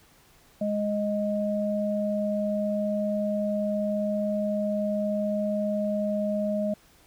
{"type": "tone pair together", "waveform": "sine", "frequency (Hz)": [207.7, 622.3], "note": ["G#3", "D#5"], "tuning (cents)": [0, 0], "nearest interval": "octave + perfect fifth", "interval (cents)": 1900, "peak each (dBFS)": -27, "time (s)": [0.61, 6.74], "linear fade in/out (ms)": 5, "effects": ["pink hiss -58 dBFS RMS until 7.06 s"]}